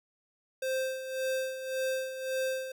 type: tone with tremolo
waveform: square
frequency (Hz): 523.3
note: C5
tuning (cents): 0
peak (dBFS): -29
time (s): 0.62-2.72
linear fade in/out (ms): 5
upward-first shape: sine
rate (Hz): 1.8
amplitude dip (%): 65
effects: none